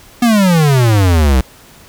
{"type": "exponential sweep", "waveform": "square", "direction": "down", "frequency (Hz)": [246.6, 61.6], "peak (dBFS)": -8, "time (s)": [0.22, 1.41], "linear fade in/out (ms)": 5, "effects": ["pink hiss -41 dBFS RMS until 1.88 s"]}